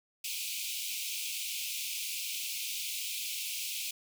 pink high-pass noise, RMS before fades -37 dBFS, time 0.24-3.91 s, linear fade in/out 5 ms, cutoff 2300 Hz, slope 96 dB/octave, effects none

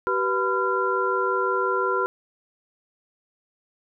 sine tone cluster, 384.5 / 490.1 / 1006 / 1380 Hz, G4 / B4 / B5 / F6, -33 / -13 / +32 / -21 cents, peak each -26 / -28 / -26 / -25 dBFS, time 0.07-2.06 s, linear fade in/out 0 ms, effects none

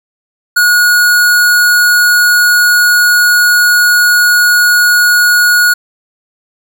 square tone, 1450 Hz, F#6, 35 cents flat, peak -6 dBFS, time 0.56-5.74 s, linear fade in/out 10 ms, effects none

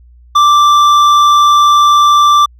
sine tone with hard clipping, 1174.7 Hz, D6, in tune, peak -6 dBFS, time 0.35-2.46 s, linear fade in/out 10 ms, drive 8 dB, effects added 60 Hz sine -38 dBFS peak until 2.59 s

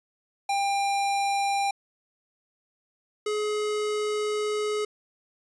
square tone pair in turn, 797 / 422.2 Hz, G5 / G#4, +28 / +29 cents, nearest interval major seventh, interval 1099 cents, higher first, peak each -24 / -26 dBFS, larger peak first, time 0.49-1.71 / 3.26-4.85 s, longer second, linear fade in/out 5 ms, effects resampled to 22050 Hz

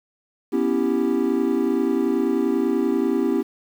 triangle chord, C# half-diminished seventh, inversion third, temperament equal, 246.9 / 277.2 / 329.6 / 392 Hz, B3 / C#4 / E4 / G4, 0 / 0 / 0 / 0 cents, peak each -22 dBFS, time 0.52-3.43 s, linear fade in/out 20 ms, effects 8-bit

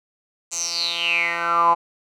10% pulse tone with band-pass filter sweep, 170 Hz, F3, 46 cents flat, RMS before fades -21 dBFS, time 0.51-1.75 s, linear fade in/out 20 ms, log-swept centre 7100 to 920 Hz, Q 9.6, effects none

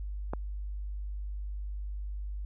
click, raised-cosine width 1 ms, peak -19 dBFS, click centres 0.335 s, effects added 50 Hz sine -34 dBFS peak until 2.45 s

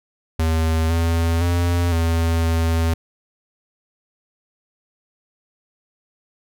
square tone with pitch steps, 80.6 / 83.2 / 86.8 / 82.8 / 82.3 Hz, E2 / E2 / F2 / E2 / E2, -38 / +17 / -10 / +8 / -2 cents, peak -17 dBFS, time 0.39-2.94 s, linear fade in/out 5 ms, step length 510 ms, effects none

